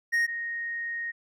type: tone pair in turn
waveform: triangle / sine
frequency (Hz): 1864.7 / 1864.7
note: A#6 / A#6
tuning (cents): 0 / 0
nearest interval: unison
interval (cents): 0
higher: neither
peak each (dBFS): -20 / -30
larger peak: first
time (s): 0.12-0.27 / 0.27-1.12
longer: second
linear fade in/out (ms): 20
effects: none